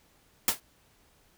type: noise with exponential decay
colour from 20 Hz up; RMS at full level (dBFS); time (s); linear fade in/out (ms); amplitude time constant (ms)
white; -19; 0.48-0.6; 2; 25
effects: pink hiss -64 dBFS RMS until 1.37 s